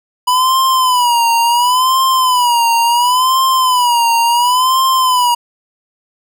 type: tone with vibrato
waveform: square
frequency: 987.8 Hz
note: B5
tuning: in tune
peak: -10 dBFS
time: 0.27-5.35 s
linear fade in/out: 10 ms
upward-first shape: sine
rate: 0.71 Hz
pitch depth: 110 cents each way
effects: none